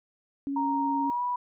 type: tone with vibrato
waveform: sine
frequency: 278 Hz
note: C#4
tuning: 5 cents sharp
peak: -28 dBFS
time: 0.47-1.1 s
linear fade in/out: 0 ms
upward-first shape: square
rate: 19 Hz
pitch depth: 10 cents each way
type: tone with pitch glide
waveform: sine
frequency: 933 to 980.5 Hz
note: A#5 to B5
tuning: +1 to -13 cents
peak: -26 dBFS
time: 0.56-1.36 s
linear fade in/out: 5 ms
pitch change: +86 cents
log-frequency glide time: 1.03-1.22 s
effects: none